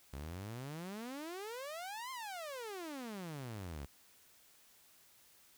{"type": "exponential two-way sweep", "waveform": "sawtooth", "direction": "up then down", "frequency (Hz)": [65.5, 1069, 65.5], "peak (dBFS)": -39, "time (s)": [0.13, 3.86], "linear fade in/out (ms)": 5, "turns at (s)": 2.11, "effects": ["white hiss -65 dBFS RMS until 5.57 s"]}